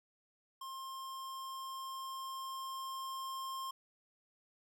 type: tone with level ramp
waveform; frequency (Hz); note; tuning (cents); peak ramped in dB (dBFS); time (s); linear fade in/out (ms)
square; 1062; C6; +25; -44 to -40; 0.61-3.71; 5
effects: none